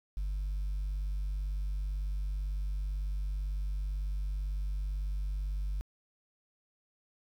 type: tone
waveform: sine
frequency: 49 Hz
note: G1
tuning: in tune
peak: -29 dBFS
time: 0.17-5.81 s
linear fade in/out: 0 ms
effects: tanh soft clip ceiling -30 dBFS + 10-bit